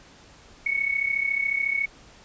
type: tone with amplitude modulation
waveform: sine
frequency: 2217 Hz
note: C#7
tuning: in tune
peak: -19 dBFS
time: 0.66-1.86 s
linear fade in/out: 5 ms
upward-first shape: sine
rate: 34 Hz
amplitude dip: 75%
effects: pink hiss -51 dBFS RMS until 2.24 s + resampled to 16000 Hz